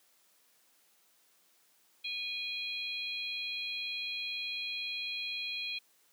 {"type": "harmonic tone", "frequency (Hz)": 822, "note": "G#5", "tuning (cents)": -18, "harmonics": [3, 4, 5], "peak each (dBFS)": [-38, -40, -41], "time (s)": [2.04, 5.79], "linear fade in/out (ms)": 10, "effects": ["white hiss -68 dBFS RMS until 6.12 s", "high-pass 200 Hz 12 dB/octave"]}